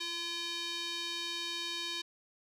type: tone with band-pass filter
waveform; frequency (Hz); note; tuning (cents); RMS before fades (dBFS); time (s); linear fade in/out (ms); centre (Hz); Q
square; 341.8; F4; -37; -38; 0-2.02; 10; 3800; 2.8
effects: none